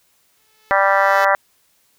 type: tone with exponential growth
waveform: 5% pulse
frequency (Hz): 434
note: A4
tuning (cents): -24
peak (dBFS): -15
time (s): 0.37-1.25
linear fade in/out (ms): 5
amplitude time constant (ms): 190
type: harmonic tone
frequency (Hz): 196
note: G3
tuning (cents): 0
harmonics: 3 / 4 / 5 / 6 / 7 / 8 / 9 / 10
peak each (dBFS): -18 / -19 / -20 / -21 / -21 / -22 / -23 / -23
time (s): 0.71-1.35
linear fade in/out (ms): 0
effects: white hiss -60 dBFS RMS until 1.98 s